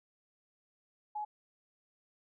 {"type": "tone", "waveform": "sine", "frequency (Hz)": 843, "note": "G#5", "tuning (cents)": 26, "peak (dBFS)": -35, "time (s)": [1.15, 1.25], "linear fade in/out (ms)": 10, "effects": []}